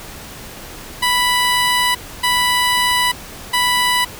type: tone bursts at uneven times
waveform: 15% pulse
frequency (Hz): 987.8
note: B5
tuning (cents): 0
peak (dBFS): -7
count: 3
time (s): 1.02-1.95 / 2.23-3.12 / 3.53-4.05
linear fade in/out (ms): 10
effects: pink hiss -34 dBFS RMS until 4.19 s